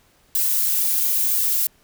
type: noise with flanger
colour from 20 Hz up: violet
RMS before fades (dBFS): -20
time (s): 0.35-1.67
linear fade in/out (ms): 2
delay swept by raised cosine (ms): 1.7 to 3.4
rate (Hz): 2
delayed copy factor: +0.8
effects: pink hiss -58 dBFS RMS until 1.83 s